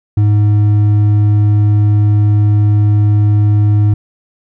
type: tone with hard clipping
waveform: triangle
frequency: 104.3 Hz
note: G#2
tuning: 8 cents sharp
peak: -8 dBFS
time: 0.17-3.94 s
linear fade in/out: 5 ms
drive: 8 dB
effects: none